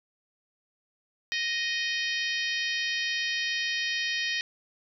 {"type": "harmonic tone", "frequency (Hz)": 622.3, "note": "D#5", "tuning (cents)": 0, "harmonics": [3, 4, 5, 6, 7, 8, 9], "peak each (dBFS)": [-31, -33, -35, -37, -38, -39, -40], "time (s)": [1.32, 4.41], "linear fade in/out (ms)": 0, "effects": []}